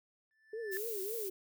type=tone with exponential growth; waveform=triangle; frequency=1760 Hz; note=A6; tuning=in tune; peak=-35 dBFS; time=0.31-0.77 s; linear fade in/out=0 ms; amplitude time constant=98 ms
type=tone with vibrato; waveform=sine; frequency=420 Hz; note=G#4; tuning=19 cents sharp; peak=-38 dBFS; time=0.53-1.3 s; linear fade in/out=5 ms; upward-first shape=triangle; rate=3.6 Hz; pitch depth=210 cents each way
type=noise; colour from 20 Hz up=violet; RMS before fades=-42 dBFS; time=0.71-1.3 s; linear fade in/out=20 ms
effects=none